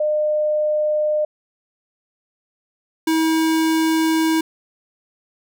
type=tone pair in turn; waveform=sine / square; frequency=606 / 321 Hz; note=D#5 / E4; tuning=-46 / -46 cents; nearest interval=major seventh; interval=1100 cents; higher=first; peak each=-16 dBFS; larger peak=neither; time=0-1.25 / 3.07-4.41 s; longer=second; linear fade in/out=5 ms; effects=none